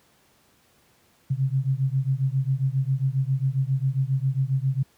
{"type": "beating tone pair", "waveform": "sine", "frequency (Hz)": [130.6, 138], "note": ["C3", "C#3"], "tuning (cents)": [-3, -7], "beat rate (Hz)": 7.4, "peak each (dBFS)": [-23, -24], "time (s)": [1.3, 4.83], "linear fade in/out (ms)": 10, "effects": ["pink hiss -61 dBFS RMS until 4.97 s", "high-pass 80 Hz 12 dB/octave"]}